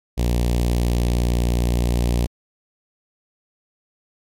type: tone with notch filter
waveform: sawtooth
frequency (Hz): 59.6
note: A#1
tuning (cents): +39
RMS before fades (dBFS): -19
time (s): 0.17-2.27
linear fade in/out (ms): 20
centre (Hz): 1400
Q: 0.72
effects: MP3 64 kbps